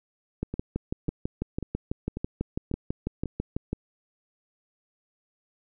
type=two click trains; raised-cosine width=3 ms; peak=-19 / -15 dBFS; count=6 / 21; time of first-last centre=0.54-3.257 / 0.43-3.73 s; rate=1.84 / 6.06 Hz; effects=none